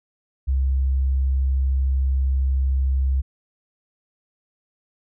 sine tone, 66.5 Hz, C2, 29 cents sharp, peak -17 dBFS, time 0.47-3.22 s, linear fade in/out 20 ms, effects none

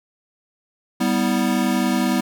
square chord, E minor, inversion first, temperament equal with one note detuned, 196 / 246.9 / 322.8 Hz, G3 / B3 / E4, 0 / 0 / -36 cents, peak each -23 / -21 / -25 dBFS, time 1-2.21 s, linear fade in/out 10 ms, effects none

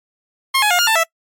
15% pulse tone with pitch steps, 1071 / 840 / 711 / 1416 / 888 / 659 Hz, C6 / G#5 / F5 / F6 / A5 / E5, +40 / +19 / +31 / +23 / +16 / -1 cents, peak -6 dBFS, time 0.54-1.038 s, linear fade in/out 10 ms, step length 83 ms, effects noise-tail reverb RT60 0.1 s tail -25 dB re dry + MP3 64 kbps

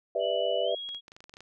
sine chord, E minor seventh, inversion first, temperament just, 395.6 / 494.4 / 593.3 / 659.3 Hz, G4 / B4 / D5 / E5, +16 / +2 / +18 / 0 cents, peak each -35 / -31 / -30 / -30 dBFS, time 0.15-0.75 s, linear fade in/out 5 ms
sine tone with pitch glide, 2960 to 3303 Hz, F#7 to G#7, 0 to -10 cents, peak -35 dBFS, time 0.19-1.01 s, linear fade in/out 50 ms, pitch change +190 cents, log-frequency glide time 0.63-0.73 s
clicks, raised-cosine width 0.2 ms, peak -31 dBFS, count 11, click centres 0.89 / 0.947 / 1.081 / 1.119 / 1.165 / 1.205 / 1.241 / 1.295 / 1.339 / 1.369 / 1.406 s
effects none

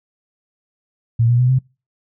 sine tone with pitch steps, 116 / 120.58 / 125.34 / 130.28 Hz, A#2 / B2 / B2 / C3, -8 / -41 / +26 / -7 cents, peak -11 dBFS, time 1.19-1.59 s, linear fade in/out 10 ms, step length 100 ms, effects noise-tail reverb RT60 0.3 s tail -26 dB re dry

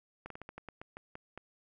slowing click train, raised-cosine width 0.5 ms, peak -29 dBFS, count 11, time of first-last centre 0.26-1.376 s, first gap 43 ms, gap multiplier 1.2, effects none

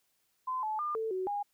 sine tone with pitch steps, 1026 / 863 / 1203 / 444.3 / 373.4 / 817 Hz, C6 / A5 / D6 / A4 / F#4 / G#5, -34 / -34 / +41 / +17 / +16 / -29 cents, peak -31 dBFS, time 0.47-1.43 s, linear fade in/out 10 ms, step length 160 ms, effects white hiss -75 dBFS RMS until 1.53 s

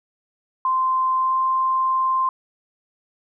sine tone with pitch glide, 1040 to 1046.6 Hz, C6 to C6, -11 to 0 cents, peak -17 dBFS, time 0.65-2.29 s, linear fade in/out 2 ms, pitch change +11 cents, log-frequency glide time 1.16-1.37 s, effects none

